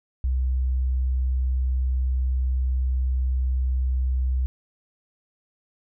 sine tone, 64 Hz, C2, 38 cents flat, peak -20 dBFS, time 0.24-4.46 s, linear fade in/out 0 ms, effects none

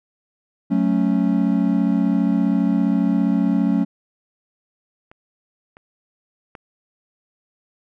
triangle chord, F# minor, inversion none, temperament equal, 185 / 220 / 277.2 Hz, F#3 / A3 / C#4, 0 / 0 / 0 cents, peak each -18 dBFS, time 0.7-3.85 s, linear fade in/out 20 ms
clicks, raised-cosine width 0.5 ms, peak -29 / -29 / -22 dBFS, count 3, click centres 5.115 / 5.769 / 6.552 s
effects none

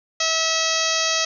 harmonic tone, 647 Hz, E5, 32 cents flat, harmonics 1 / 2 / 3 / 4 / 5 / 6 / 7 / 8 / 9 / 10, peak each -28 / -28 / -28 / -28 / -28 / -28 / -28 / -28 / -28 / -28 dBFS, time 0.2-1.25 s, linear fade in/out 5 ms, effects none

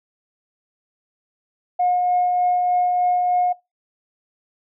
sine tone with tremolo, 719 Hz, F#5, 50 cents flat, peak -14 dBFS, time 1.79-3.53 s, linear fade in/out 10 ms, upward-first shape triangle, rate 3.3 Hz, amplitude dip 30%, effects noise-tail reverb RT60 0.2 s tail -21 dB re dry + tanh soft clip ceiling -11 dBFS

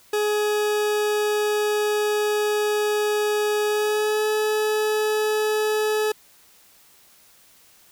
40% pulse tone with pitch glide, 420 to 428.1 Hz, G#4 to A4, +19 to -47 cents, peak -19 dBFS, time 0.13-6.12 s, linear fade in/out 5 ms, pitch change +34 cents, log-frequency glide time 3.67-4.27 s, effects white hiss -54 dBFS RMS until 7.91 s

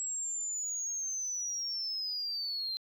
sine linear sweep, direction down, 7710 to 4102 Hz, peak -32 dBFS, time 0-2.77 s, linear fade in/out 0 ms, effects tanh soft clip ceiling -29 dBFS

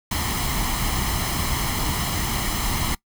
pink noise with comb filter, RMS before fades -24 dBFS, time 0.11-2.95 s, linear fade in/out 5 ms, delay 0.97 ms, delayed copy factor +0.6, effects noise-tail reverb RT60 0.1 s tail -21 dB re dry

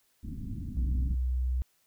pink low-pass noise, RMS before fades -37 dBFS, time 0.23-1.15 s, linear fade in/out 10 ms, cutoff 280 Hz, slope 48 dB/octave
sine tone, 62.9 Hz, B1, 32 cents sharp, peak -26 dBFS, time 0.77-1.62 s, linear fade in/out 0 ms
effects white hiss -70 dBFS RMS until 1.86 s

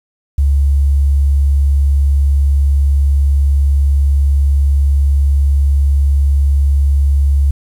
sine tone, 70 Hz, C#2, 18 cents sharp, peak -8 dBFS, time 0.38-7.51 s, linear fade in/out 5 ms, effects 7-bit

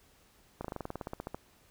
slowing click train, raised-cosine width 1 ms, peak -23 dBFS, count 15, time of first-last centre 0.61-1.346 s, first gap 35 ms, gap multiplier 1.06, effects pink hiss -64 dBFS RMS until 1.7 s

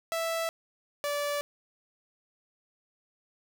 sawtooth tone pair in turn, 659.3 / 579.6 Hz, E5 / D5, 0 / -23 cents, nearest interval major second, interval 223 cents, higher first, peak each -25 dBFS, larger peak neither, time 0.12-0.49 / 1.04-1.41 s, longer neither, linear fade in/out 0 ms, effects none

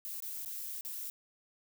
violet noise with dropouts, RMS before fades -41 dBFS, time 0.05-1.1 s, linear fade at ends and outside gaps 0 ms, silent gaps 0.203-0.223 / 0.448-0.459 / 0.809-0.849 s, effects none

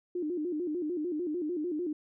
sine tone with vibrato, 328.1 Hz, E4, 8 cents flat, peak -30 dBFS, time 0.15-1.93 s, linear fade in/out 5 ms, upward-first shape square, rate 6.7 Hz, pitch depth 140 cents each way, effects none

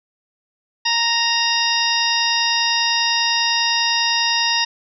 harmonic tone with a mistuned harmonic, 930 Hz, A#5, 4 cents flat, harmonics 1 / 2 / 3 / 4 / 5 / 6, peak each -23 / -23 / -23 / -23 / -23 / -23 dBFS, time 0.85-4.65 s, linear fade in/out 10 ms, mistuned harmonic 5, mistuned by +110 cents, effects none

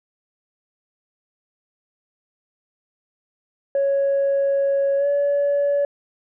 sine tone with pitch glide, 554.4 to 570 Hz, C#5 to C#5, 0 to +48 cents, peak -15 dBFS, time 3.75-5.85 s, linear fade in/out 2 ms, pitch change +48 cents, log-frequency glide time 4.97-5.07 s, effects tanh soft clip ceiling -14 dBFS

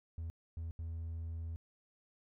triangle tone bursts at uneven times, 82.41 Hz, E2, in tune, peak -36 dBFS, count 3, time 0.18-0.3 / 0.57-0.71 / 0.79-1.56 s, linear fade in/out 0 ms, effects tanh soft clip ceiling -33 dBFS

